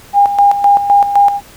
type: tone with tremolo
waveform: sine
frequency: 808 Hz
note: G#5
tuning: 48 cents flat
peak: -4 dBFS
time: 0.13-1.41 s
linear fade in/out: 50 ms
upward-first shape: square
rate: 3.9 Hz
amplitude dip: 65%
effects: pink hiss -39 dBFS RMS until 1.56 s